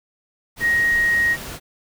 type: tone in noise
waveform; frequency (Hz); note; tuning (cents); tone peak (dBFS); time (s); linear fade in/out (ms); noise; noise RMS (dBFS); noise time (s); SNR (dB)
sine; 1879; A#6; +13; -15; 0.6-1.37; 50; pink; -33; 0.56-1.6; +15
effects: none